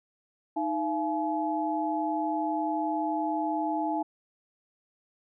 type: tone cluster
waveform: sine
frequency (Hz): 312.4 / 681 / 851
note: D#4 / F5 / G#5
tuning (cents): +7 / -44 / +42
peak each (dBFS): -30 / -33 / -30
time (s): 0.56-4.03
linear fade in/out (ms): 10
effects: none